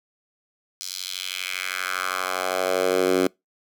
10% pulse tone with high-pass filter sweep, 92.5 Hz, F#2, in tune, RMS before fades -25 dBFS, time 0.81-3.27 s, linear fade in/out 0 ms, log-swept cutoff 5200 to 300 Hz, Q 2.1, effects noise-tail reverb RT60 0.2 s tail -26 dB re dry

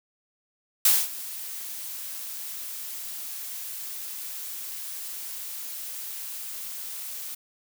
blue noise with ADSR envelope, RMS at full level -17 dBFS, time 0.85-7.35 s, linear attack 4 ms, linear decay 220 ms, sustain -19 dB, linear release 8 ms, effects none

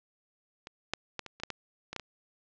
clicks, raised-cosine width 0.2 ms, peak -25 / -12 / -17 / -25 / -28 / -14 / -18 / -21 / -17 / -23 dBFS, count 10, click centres 0.671 / 0.936 / 1.193 / 1.263 / 1.4 / 1.435 / 1.503 / 1.93 / 1.963 / 1.997 s, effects low-pass 6000 Hz 12 dB/octave

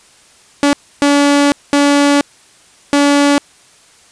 sawtooth tone bursts at uneven times, 285.9 Hz, D4, 46 cents flat, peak -4 dBFS, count 4, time 0.63-0.73 / 1.02-1.52 / 1.73-2.21 / 2.93-3.38 s, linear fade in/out 0 ms, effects white hiss -46 dBFS RMS until 4.11 s + resampled to 22050 Hz

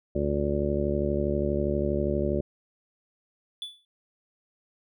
harmonic tone, 72.4 Hz, D2, 24 cents flat, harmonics 1 / 2 / 3 / 4 / 5 / 6 / 7 / 8, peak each -31 / -33 / -31 / -37 / -29 / -35 / -39 / -31 dBFS, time 0.15-2.41 s, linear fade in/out 5 ms
triangle tone with exponential decay, 3460 Hz, A7, 30 cents flat, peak -28 dBFS, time 3.62-3.85 s, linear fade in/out 1 ms, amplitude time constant 48 ms
effects none

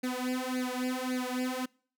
sawtooth tone with flanger, 253.5 Hz, B3, 45 cents sharp, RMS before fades -33 dBFS, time 0.03-1.66 s, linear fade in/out 10 ms, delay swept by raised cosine 0.45 to 3.55 ms, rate 1.8 Hz, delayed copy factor +0.95, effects noise-tail reverb RT60 0.5 s tail -26 dB re dry

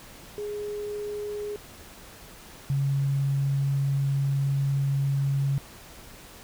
sine tone pair in turn, 415.3 / 138.35 Hz, G#4 / C#3, 0 / -3 cents, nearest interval octave + perfect fifth, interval 1903 cents, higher first, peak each -30 / -22 dBFS, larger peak second, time 0.38-1.56 / 2.7-5.58 s, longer second, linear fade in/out 0 ms, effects pink hiss -47 dBFS RMS until 6.43 s

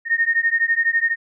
sine beating tone pair, 1837 / 1849 Hz, A#6 / A#6, -26 / -15 cents, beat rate 12 Hz, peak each -19 dBFS, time 0.05-1.16 s, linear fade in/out 50 ms, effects none

